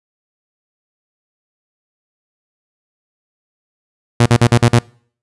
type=tone bursts; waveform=sawtooth; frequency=118.9 Hz; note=A#2; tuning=35 cents sharp; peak=-3 dBFS; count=6; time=4.2-4.789 s; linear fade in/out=5 ms; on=59 ms; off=47 ms; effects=noise-tail reverb RT60 0.5 s tail -25 dB re dry + resampled to 24000 Hz